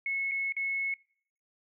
sine tone with dropouts, 2190 Hz, C#7, 22 cents flat, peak -29 dBFS, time 0.06-0.94 s, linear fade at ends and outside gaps 2 ms, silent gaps 0.313-0.317 / 0.523-0.566 s, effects noise-tail reverb RT60 0.6 s tail -24 dB re dry

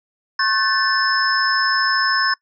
sine tone cluster, 1084 / 1519 / 1752 / 5230 Hz, C#6 / F#6 / A6 / E8, -39 / +45 / -8 / -15 cents, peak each -21 dBFS, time 0.39-2.34 s, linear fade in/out 5 ms, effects noise-tail reverb RT60 0.1 s tail -22 dB re dry

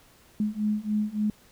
sine beating tone pair, 209.6 / 213.1 Hz, G#3 / G#3, +16 / +45 cents, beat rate 3.5 Hz, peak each -28 / -27 dBFS, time 0.4-1.3 s, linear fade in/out 2 ms, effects pink hiss -57 dBFS RMS until 1.51 s

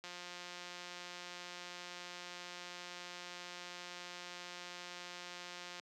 click train, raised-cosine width 0.2 ms, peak -30 dBFS, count 1020, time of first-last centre 0.04-5.797 s, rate 177 Hz, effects high-pass 200 Hz 12 dB/octave

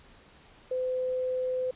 sine tone, 510 Hz, C5, 44 cents flat, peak -27 dBFS, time 0.71-1.71 s, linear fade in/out 5 ms, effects pink hiss -56 dBFS RMS until 1.75 s + resampled to 8000 Hz

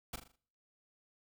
pink noise with echo, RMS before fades -41 dBFS, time 0.13-0.16 s, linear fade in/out 5 ms, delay 40 ms, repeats 5, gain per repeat -7 dB, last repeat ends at 0.36 s, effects noise-tail reverb RT60 0.6 s tail -26 dB re dry

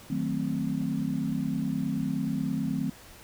sine chord, D# diminished seventh, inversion none, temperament equal with one note detuned, 155.56 / 185 / 221.8 / 261.6 Hz, D#3 / F#3 / A3 / C4, 0 / 0 / +14 / 0 cents, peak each -33 / -33 / -32 / -31 dBFS, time 0.1-2.9 s, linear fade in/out 5 ms, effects pink hiss -50 dBFS RMS until 3.23 s

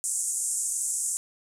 pink band-pass noise, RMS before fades -29 dBFS, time 0.04-1.17 s, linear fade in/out 0 ms, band 7100 to 9700 Hz, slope 48 dB/octave, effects none

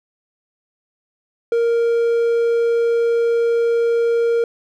triangle tone, 466.2 Hz, A#4, in tune, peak -12 dBFS, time 1.52-4.44 s, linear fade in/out 2 ms, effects none

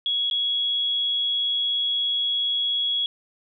sine tone with dropouts, 3339 Hz, G#7, 9 cents sharp, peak -21 dBFS, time 0.06-3.06 s, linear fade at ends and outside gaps 1 ms, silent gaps 0.3-0.311 s, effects none

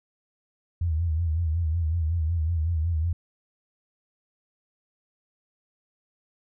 sine tone with vibrato, 81.8 Hz, E2, 13 cents flat, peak -22 dBFS, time 0.81-3.13 s, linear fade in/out 5 ms, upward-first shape sine, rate 5.4 Hz, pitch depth 100 cents each way, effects none

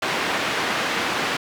white band-pass noise, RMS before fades -24 dBFS, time 0.02-1.37 s, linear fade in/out 5 ms, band 160 to 2400 Hz, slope 12 dB/octave, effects none

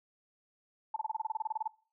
sine tone bursts, 880 Hz, A5, in tune, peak -30 dBFS, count 15, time 0.94-1.677 s, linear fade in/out 5 ms, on 23 ms, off 28 ms, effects noise-tail reverb RT60 0.4 s tail -21 dB re dry

